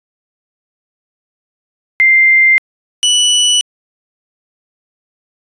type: tone pair in turn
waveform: sine / sawtooth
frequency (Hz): 2093 / 2960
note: C7 / F#7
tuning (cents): 0 / 0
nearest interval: tritone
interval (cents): 600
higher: second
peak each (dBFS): -5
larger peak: neither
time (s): 2-2.58 / 3.03-3.61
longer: neither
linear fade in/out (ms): 0
effects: resampled to 22050 Hz